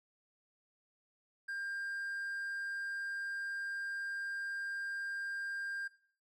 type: tone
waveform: triangle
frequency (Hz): 1598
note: G6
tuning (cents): +33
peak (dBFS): -36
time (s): 1.48-5.88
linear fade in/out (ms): 10
effects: noise-tail reverb RT60 0.5 s tail -17 dB re dry